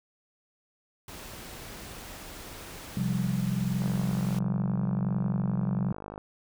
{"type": "noise", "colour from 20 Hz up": "pink", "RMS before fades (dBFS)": -43, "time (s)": [1.08, 4.39], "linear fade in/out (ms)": 2}
{"type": "chord", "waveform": "sine", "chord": "C suspended fourth", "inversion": "none", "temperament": "equal", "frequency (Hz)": [130.81, 174.61, 196], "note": ["C3", "F3", "G3"], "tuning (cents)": [0, 0, 0], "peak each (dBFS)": -30, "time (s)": [2.97, 5.92], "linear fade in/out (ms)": 2}
{"type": "click train", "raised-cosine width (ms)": 1, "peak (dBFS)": -25, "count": 122, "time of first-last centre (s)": [3.82, 6.179], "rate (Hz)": 51.3}
{"effects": []}